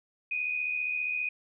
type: tone pair together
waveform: sine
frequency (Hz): 2414 / 2489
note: D7 / D#7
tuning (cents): +47 / 0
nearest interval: minor second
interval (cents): 53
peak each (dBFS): -37 / -29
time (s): 0.31-1.29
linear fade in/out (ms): 5
effects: none